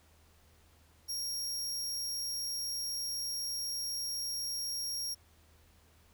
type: tone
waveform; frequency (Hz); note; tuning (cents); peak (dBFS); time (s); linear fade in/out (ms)
sawtooth; 5588; F8; 0; -32; 1.08-5.15; 20
effects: added 79 Hz sine -64 dBFS peak until 6.13 s + pink hiss -66 dBFS RMS until 6.13 s